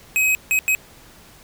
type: tone bursts at uneven times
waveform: square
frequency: 2536 Hz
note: D#7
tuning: 32 cents sharp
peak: -16 dBFS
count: 3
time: 0.16-0.35 / 0.51-0.59 / 0.68-0.75 s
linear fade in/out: 0 ms
effects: pink hiss -47 dBFS RMS until 1.43 s